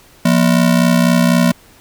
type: ring-modulated tone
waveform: square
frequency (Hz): 205.9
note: G#3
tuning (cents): -15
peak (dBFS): -7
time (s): 0.25-1.52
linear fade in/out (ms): 5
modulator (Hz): 32
effects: pink hiss -46 dBFS RMS until 1.8 s